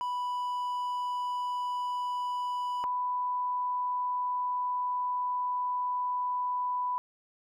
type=tone pair in turn; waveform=triangle / sine; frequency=987.8 / 992.3 Hz; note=B5 / B5; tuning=0 / +8 cents; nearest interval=unison; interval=8 cents; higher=second; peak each=-28 dBFS; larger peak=neither; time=0.01-2.84 / 2.84-6.98 s; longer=second; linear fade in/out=0 ms; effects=none